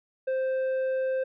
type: tone with tanh clipping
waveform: sine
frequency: 523.3 Hz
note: C5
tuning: in tune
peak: -26 dBFS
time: 0.27-1.24 s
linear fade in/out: 10 ms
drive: 6 dB
effects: none

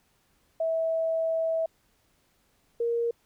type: tone pair in turn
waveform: sine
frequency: 651 / 468.1 Hz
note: E5 / A#4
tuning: -22 / +7 cents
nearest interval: tritone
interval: 571 cents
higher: first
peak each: -24 dBFS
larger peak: neither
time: 0.6-1.66 / 2.8-3.11 s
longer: first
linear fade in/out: 5 ms
effects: pink hiss -68 dBFS RMS until 3.25 s

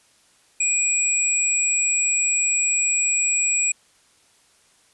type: tone pair together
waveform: sine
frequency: 2437 / 7737 Hz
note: D#7 / B8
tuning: -37 / -37 cents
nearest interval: octave + minor sixth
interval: 2000 cents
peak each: -24 / -19 dBFS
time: 0.6-3.72 s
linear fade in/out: 5 ms
effects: white hiss -58 dBFS RMS until 4.93 s + resampled to 24000 Hz

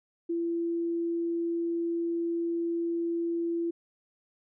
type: tone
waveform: sine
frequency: 337.8 Hz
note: E4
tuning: 42 cents sharp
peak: -27 dBFS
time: 0.29-3.71 s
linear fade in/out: 10 ms
effects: none

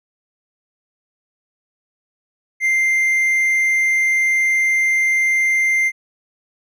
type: tone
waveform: triangle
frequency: 2093 Hz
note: C7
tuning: in tune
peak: -12 dBFS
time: 2.6-5.92 s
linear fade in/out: 50 ms
effects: none

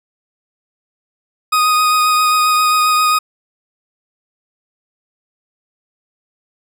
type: tone with vibrato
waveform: 40% pulse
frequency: 1244.5 Hz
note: D#6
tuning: in tune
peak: -10 dBFS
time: 1.52-3.19 s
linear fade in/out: 10 ms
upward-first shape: triangle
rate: 7.5 Hz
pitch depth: 16 cents each way
effects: none

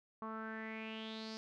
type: tone with low-pass filter sweep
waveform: sawtooth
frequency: 220.6 Hz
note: A3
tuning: 5 cents sharp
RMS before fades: -45 dBFS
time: 0.22-1.37 s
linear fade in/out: 0 ms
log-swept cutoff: 1100 to 5100 Hz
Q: 6
effects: none

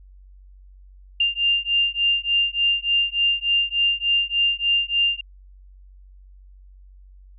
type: beating tone pair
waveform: sine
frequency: 2794 / 2797.4 Hz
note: F7 / F7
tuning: 0 / +2 cents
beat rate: 3.4 Hz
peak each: -21 dBFS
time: 1.2-5.21 s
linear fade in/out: 5 ms
effects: added 47 Hz sine -44 dBFS peak until 7.38 s

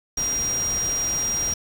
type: tone in noise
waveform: sine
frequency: 5700 Hz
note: F8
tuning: 34 cents sharp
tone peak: -22 dBFS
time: 0.17-1.54 s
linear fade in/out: 5 ms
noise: pink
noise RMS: -33 dBFS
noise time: 0.17-1.54 s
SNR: +8 dB
effects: none

